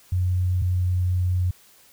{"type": "tone pair in turn", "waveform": "sine", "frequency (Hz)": [90.9, 90.51], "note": ["F#2", "F#2"], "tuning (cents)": [-30, -38], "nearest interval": "unison", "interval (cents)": 8, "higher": "first", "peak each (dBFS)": [-19, -19], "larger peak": "neither", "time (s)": [[0.12, 0.62], [0.62, 1.51]], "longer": "second", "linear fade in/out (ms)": 5, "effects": ["white hiss -54 dBFS RMS until 1.92 s"]}